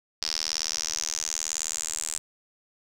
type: tone with band-pass filter sweep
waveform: sawtooth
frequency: 79 Hz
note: D#2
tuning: 27 cents sharp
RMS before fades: -31 dBFS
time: 0.22-2.18 s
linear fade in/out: 0 ms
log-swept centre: 5100 to 7800 Hz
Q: 5.7
effects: none